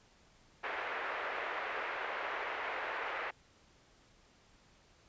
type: band-pass noise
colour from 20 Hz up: white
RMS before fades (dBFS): -39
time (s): 0.63-3.31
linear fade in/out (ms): 10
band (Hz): 420 to 2100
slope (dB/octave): 24
effects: pink hiss -65 dBFS RMS until 5.08 s + resampled to 16000 Hz